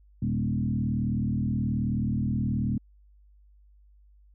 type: tone with frequency modulation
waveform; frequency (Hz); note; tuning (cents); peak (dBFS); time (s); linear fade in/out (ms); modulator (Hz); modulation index
sine; 166.6; E3; +19; -24; 0.22-2.78; 5; 38.8; 2.2
effects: added 50 Hz sine -54 dBFS peak until 4.34 s